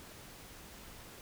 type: silence
effects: pink hiss -52 dBFS RMS until 1.21 s